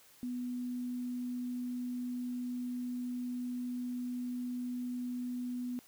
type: tone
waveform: sine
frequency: 246.9 Hz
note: B3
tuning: in tune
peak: -35 dBFS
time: 0.23-5.79 s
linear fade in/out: 0 ms
effects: white hiss -61 dBFS RMS until 5.87 s